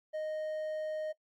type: tone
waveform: triangle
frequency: 620 Hz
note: D#5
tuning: 6 cents flat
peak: -32 dBFS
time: 0.13-1.13 s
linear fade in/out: 20 ms
effects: noise-tail reverb RT60 0.1 s tail -19 dB re dry + AAC 64 kbps